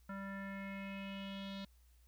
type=tone with low-pass filter sweep; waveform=square; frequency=196 Hz; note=G3; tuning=in tune; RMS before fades=-45 dBFS; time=0.09-1.65 s; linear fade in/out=5 ms; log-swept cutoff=1500 to 3900 Hz; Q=4.7; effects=added 60 Hz sine -63 dBFS peak until 2.07 s + white hiss -75 dBFS RMS until 2.07 s